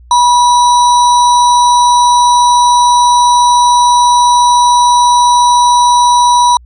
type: tone with sample-and-hold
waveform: sine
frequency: 973 Hz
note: B5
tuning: 26 cents flat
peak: -4 dBFS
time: 0.11-6.57 s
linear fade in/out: 2 ms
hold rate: 4900 Hz
effects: added 60 Hz sine -35 dBFS peak until 6.65 s + resampled to 22050 Hz